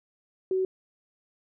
sine tone, 376.1 Hz, F#4, 28 cents sharp, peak -23 dBFS, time 0.51-0.65 s, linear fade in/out 2 ms, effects none

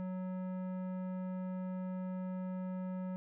triangle tone with tanh clipping, 185 Hz, F#3, in tune, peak -39 dBFS, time 0-3.16 s, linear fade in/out 0 ms, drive 18 dB, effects none

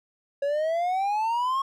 triangle exponential sweep, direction up, 554.4 to 1100 Hz, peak -21 dBFS, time 0.42-1.62 s, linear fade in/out 5 ms, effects none

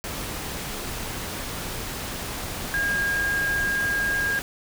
sine tone in noise, 1623 Hz, G#6, 40 cents flat, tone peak -22 dBFS, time 2.74-4.39 s, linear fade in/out 0 ms, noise pink, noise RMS -32 dBFS, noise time 0.04-4.42 s, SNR +7 dB, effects none

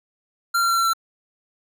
square tone with pitch steps, 1380 / 1371.3 / 1362.6 / 1353.9 / 1345.4 Hz, F6 / F6 / F6 / E6 / E6, -21 / -32 / -43 / +46 / +35 cents, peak -18 dBFS, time 0.54-0.935 s, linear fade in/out 10 ms, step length 79 ms, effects none

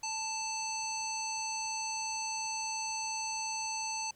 harmonic tone with a mistuned harmonic, 880 Hz, A5, in tune, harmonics 1 / 3 / 5 / 7 / 9, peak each -38 / -42 / -42 / -38 / -48 dBFS, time 0.03-4.11 s, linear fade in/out 5 ms, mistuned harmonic 5, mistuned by +19 cents, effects pink hiss -65 dBFS RMS until 4.15 s

